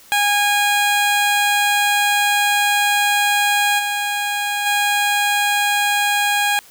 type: tone with level steps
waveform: 15% pulse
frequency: 820 Hz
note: G#5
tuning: 22 cents flat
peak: -8 / -13 / -9 dBFS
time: 0.12-6.59 s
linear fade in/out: 0 ms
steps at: 3.78 / 4.65 s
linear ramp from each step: 20 ms
effects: white hiss -46 dBFS RMS until 6.7 s